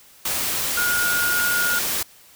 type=tone in noise; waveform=sine; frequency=1432 Hz; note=F6; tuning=43 cents sharp; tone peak=-20 dBFS; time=0.77-1.79 s; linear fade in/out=5 ms; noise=white; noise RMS=-24 dBFS; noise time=0.25-2.03 s; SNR=+1 dB; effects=white hiss -50 dBFS RMS until 2.35 s